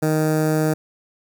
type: tone with notch filter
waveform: 15% pulse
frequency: 155.56 Hz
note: D#3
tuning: in tune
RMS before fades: -19 dBFS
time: 0.02-0.74 s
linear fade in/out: 10 ms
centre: 3100 Hz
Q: 0.51
effects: none